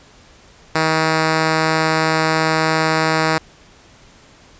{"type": "tone", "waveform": "5% pulse", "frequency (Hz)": 159, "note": "D#3", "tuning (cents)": 38, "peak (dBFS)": -3, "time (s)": [0.75, 3.38], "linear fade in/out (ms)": 2, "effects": ["pink hiss -47 dBFS RMS until 4.59 s", "resampled to 16000 Hz"]}